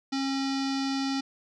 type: tone with low-pass filter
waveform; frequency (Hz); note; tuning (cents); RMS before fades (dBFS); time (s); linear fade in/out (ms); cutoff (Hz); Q
square; 271.2; C#4; -38; -29; 0.12-1.21; 10; 4900; 3.7
effects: none